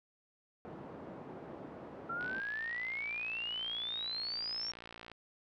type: band-pass noise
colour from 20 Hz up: pink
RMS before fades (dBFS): -48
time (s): 0.65-2.4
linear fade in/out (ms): 0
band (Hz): 190 to 810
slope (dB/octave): 12
type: exponential sweep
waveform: sine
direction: up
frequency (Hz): 1349 to 5620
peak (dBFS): -36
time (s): 2.09-4.72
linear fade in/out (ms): 10
type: click train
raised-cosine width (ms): 0.3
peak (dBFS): -32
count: 169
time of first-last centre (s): 2.21-5.117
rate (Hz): 57.8
effects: none